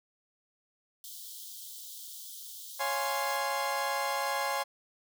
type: high-pass noise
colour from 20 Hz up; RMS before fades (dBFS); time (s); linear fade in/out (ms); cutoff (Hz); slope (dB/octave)
white; -45; 1.04-3.37; 2; 3100; 96
type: chord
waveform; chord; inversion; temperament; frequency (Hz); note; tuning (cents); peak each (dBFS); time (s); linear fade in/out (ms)
30% pulse; Db major seventh; none; equal; 554.4 / 698.5 / 830.6 / 1046.5; Db5 / F5 / Ab5 / C6; 0 / 0 / 0 / 0; -33 / -37 / -31 / -32; 2.79-4.64; 20
effects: none